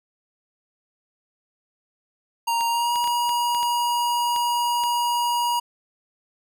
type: tone with pitch glide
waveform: square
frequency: 932.3 to 956.9 Hz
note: A#5 to A#5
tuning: 0 to +45 cents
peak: -21 dBFS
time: 2.47-5.6 s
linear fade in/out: 10 ms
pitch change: +45 cents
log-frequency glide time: 2.68-2.94 s
type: clicks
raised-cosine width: 0.2 ms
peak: -18 dBFS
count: 9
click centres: 2.609 / 2.958 / 3.042 / 3.075 / 3.293 / 3.548 / 3.63 / 4.362 / 4.837 s
effects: none